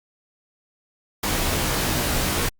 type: noise with comb filter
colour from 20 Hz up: pink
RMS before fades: -23 dBFS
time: 1.23-2.49 s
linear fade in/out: 5 ms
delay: 18 ms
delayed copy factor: -0.85
effects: Opus 48 kbps